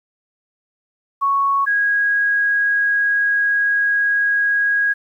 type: tone pair in turn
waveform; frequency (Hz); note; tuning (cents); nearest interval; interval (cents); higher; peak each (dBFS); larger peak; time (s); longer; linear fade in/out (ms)
sine; 1108.7 / 1647; C#6 / G#6; 0 / -15; perfect fifth; 685; second; -14; neither; 1.21-1.66 / 1.66-4.94; second; 20
effects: 9-bit